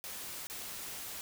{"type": "noise with dropouts", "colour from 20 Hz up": "white", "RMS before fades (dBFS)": -43, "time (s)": [0.04, 1.21], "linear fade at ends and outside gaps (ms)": 0, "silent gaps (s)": [0.47, 0.499], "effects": []}